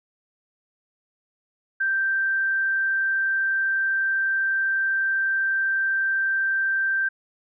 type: tone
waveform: sine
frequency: 1568 Hz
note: G6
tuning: in tune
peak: -20 dBFS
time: 1.8-7.09 s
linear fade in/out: 10 ms
effects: none